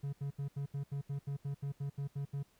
triangle tone bursts, 140.5 Hz, C#3, 24 cents sharp, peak -33 dBFS, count 14, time 0.03-2.431 s, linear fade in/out 10 ms, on 100 ms, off 77 ms, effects pink hiss -70 dBFS RMS until 2.59 s

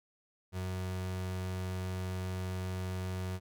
35% pulse tone, 92.5 Hz, F#2, in tune, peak -33 dBFS, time 0.52-3.4 s, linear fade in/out 50 ms, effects none

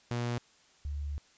sawtooth / sine tone pair in turn, 120 / 72.43 Hz, B2 / D2, -49 / -23 cents, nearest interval major sixth, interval 874 cents, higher first, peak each -27 / -33 dBFS, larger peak first, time 0.11-0.38 / 0.85-1.18 s, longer second, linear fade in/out 0 ms, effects white hiss -63 dBFS RMS until 1.37 s + resampled to 16000 Hz

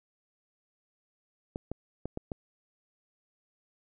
clicks, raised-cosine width 2 ms, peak -21 dBFS, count 5, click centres 1.559 / 1.716 / 2.056 / 2.174 / 2.318 s, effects none

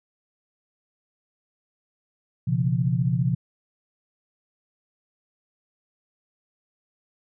sine tone cluster, 122.1 / 137 / 171.5 Hz, B2 / C#3 / F3, -19 / -20 / -31 cents, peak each -24 / -24 / -25 dBFS, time 2.47-3.35 s, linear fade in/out 10 ms, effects none

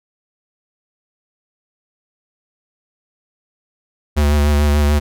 square tone with vibrato, 73.42 Hz, D2, in tune, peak -12 dBFS, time 4.16-5 s, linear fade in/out 20 ms, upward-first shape sine, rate 6.8 Hz, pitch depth 30 cents each way, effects none

